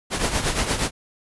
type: noise with tremolo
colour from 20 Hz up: pink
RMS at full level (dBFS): -20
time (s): 0.1-0.91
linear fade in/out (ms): 50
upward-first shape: triangle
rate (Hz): 8.5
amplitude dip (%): 70
effects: resampled to 24000 Hz